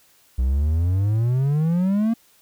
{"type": "exponential sweep", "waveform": "triangle", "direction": "up", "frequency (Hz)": [60.9, 233.1], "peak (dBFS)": -15, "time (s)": [0.38, 2.14], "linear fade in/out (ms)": 10, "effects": ["white hiss -57 dBFS RMS until 2.41 s"]}